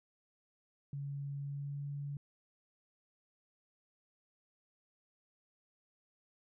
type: tone with pitch glide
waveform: sine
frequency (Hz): 140.9 to 142.62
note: C#3 to C#3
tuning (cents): +29 to +50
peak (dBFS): -38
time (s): 0.93-2.17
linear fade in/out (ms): 2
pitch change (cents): +21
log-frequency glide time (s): 1.37-1.86
effects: none